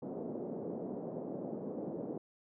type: band-pass noise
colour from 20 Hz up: pink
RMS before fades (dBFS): -41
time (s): 0.02-2.18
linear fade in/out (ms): 5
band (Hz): 190 to 580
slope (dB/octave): 24
effects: none